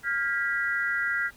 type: tone cluster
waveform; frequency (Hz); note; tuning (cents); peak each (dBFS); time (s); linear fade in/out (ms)
sine; 1401 / 1624 / 1950; F6 / G#6 / B6; +5 / -39 / -23; -29; 0.03-1.31; 50
effects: pink hiss -55 dBFS RMS until 1.36 s